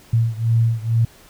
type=beating tone pair; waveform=sine; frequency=113.9 / 116.1 Hz; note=A#2 / A#2; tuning=-40 / -7 cents; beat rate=2.2 Hz; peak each=-17 / -19 dBFS; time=0.13-1.05 s; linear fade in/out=5 ms; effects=pink hiss -48 dBFS RMS until 1.29 s